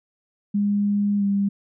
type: tone with pitch glide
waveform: sine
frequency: 203.9 to 199.7 Hz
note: G#3 to G3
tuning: -32 to +32 cents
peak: -18 dBFS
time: 0.54-1.49 s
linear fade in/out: 10 ms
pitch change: -36 cents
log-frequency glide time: 1.18-1.23 s
effects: none